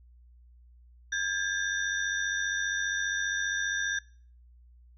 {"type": "tone cluster", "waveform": "sine", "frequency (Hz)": [1610, 1705, 3619, 5830], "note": ["G6", "G#6", "A7", "F#8"], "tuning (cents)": [46, 45, 48, -26], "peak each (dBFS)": [-30, -33, -38, -37], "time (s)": [1.12, 3.99], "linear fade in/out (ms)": 5, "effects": ["noise-tail reverb RT60 0.5 s tail -24 dB re dry", "added 60 Hz sine -53 dBFS peak until 4.97 s"]}